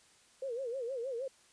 sine tone with vibrato, 501 Hz, B4, 25 cents sharp, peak -35 dBFS, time 0.42-1.28 s, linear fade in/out 5 ms, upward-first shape sine, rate 6.4 Hz, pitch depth 160 cents each way, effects white hiss -64 dBFS RMS until 1.52 s + resampled to 22050 Hz

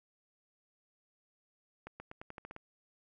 accelerating click train, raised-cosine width 0.5 ms, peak -30 dBFS, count 9, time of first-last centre 1.87-2.564 s, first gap 130 ms, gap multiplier 0.88, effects none

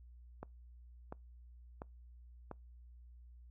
click train, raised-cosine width 1 ms, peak -30 dBFS, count 4, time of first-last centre 0.43-2.513 s, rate 1.44 Hz, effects noise-tail reverb RT60 0.2 s tail -26 dB re dry + added 60 Hz sine -54 dBFS peak until 3.5 s

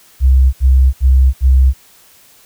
sine tone bursts, 65.41 Hz, C2, in tune, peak -5 dBFS, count 4, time 0.2-1.736 s, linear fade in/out 50 ms, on 330 ms, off 72 ms, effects white hiss -46 dBFS RMS until 2.45 s

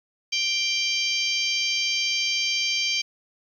harmonic tone, 786 Hz, G5, 4 cents sharp, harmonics 3 / 4 / 5 / 6 / 7 / 8, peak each -27 / -27 / -37 / -28 / -33 / -33 dBFS, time 0.32-3.02 s, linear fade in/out 10 ms, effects 9-bit

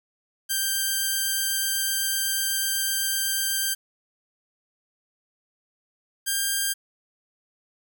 5% pulse tone pair in turn, 1577 / 1594.4 Hz, G6 / G6, +10 / +29 cents, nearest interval unison, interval 19 cents, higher second, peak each -12 dBFS, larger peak neither, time 0.49-3.75 / 6.26-6.74 s, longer first, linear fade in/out 20 ms, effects none

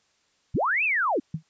sine linear two-way sweep, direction up then down, 38.89 to 2707 to 214.7 Hz, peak -21 dBFS, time 0.54-1.2 s, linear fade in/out 10 ms, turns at 0.84 s
sine tone with exponential decay, 158.9 Hz, D#3, 37 cents sharp, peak -22 dBFS, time 1.34-1.43 s, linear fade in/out 5 ms, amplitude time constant 18 ms
effects white hiss -67 dBFS RMS until 1.49 s + resampled to 16000 Hz

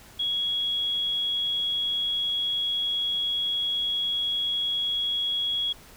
sine tone, 3330 Hz, G#7, 4 cents sharp, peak -24 dBFS, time 0.19-5.73 s, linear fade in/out 10 ms, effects pink hiss -50 dBFS RMS until 5.96 s

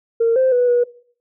sine tone with pitch steps, 459.7 / 521 / 491.8 / 484.4 Hz, A#4 / C5 / B4 / B4, -24 / -7 / -7 / -34 cents, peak -11 dBFS, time 0.2-0.84 s, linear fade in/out 10 ms, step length 160 ms, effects noise-tail reverb RT60 0.5 s tail -20 dB re dry + tanh soft clip ceiling -8 dBFS

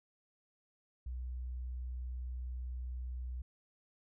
sine tone, 62.2 Hz, B1, 13 cents sharp, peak -38 dBFS, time 1.06-3.42 s, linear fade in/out 5 ms, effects none

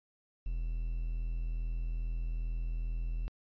triangle tone with quantisation, 41.2 Hz, E1, in tune, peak -30 dBFS, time 0.46-3.28 s, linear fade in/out 0 ms, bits 10, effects resampled to 11025 Hz

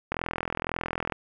click train, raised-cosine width 0.5 ms, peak -13 dBFS, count 43, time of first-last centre 0.12-1.122 s, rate 41.9 Hz, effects none

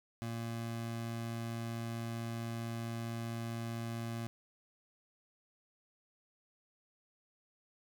25% pulse tone, 115.5 Hz, A#2, 16 cents flat, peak -34 dBFS, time 0.22-4.27 s, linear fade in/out 0 ms, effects none

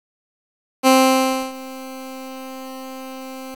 15% pulse tone with ADSR envelope, 262.3 Hz, C4, 4 cents sharp, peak -3 dBFS, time 0.83-3.55 s, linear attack 40 ms, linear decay 650 ms, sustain -23 dB, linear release 8 ms, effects resampled to 32000 Hz + 7-bit

